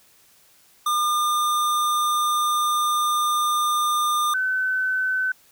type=tone pair in turn; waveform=square / sine; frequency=1205 / 1518.2 Hz; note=D6 / F#6; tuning=+44 / +44 cents; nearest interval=major third; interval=400 cents; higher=second; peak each=-20 dBFS; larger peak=neither; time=0.86-4.34 / 4.34-5.32 s; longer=first; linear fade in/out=5 ms; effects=white hiss -56 dBFS RMS until 5.51 s